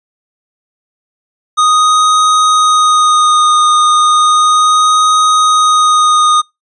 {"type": "tone with vibrato", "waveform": "square", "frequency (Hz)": 1240, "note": "D#6", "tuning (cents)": -6, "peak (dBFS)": -7, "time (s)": [1.57, 6.42], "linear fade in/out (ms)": 20, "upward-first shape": "sine", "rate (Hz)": 0.34, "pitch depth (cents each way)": 15, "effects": ["noise-tail reverb RT60 0.2 s tail -25 dB re dry", "resampled to 22050 Hz"]}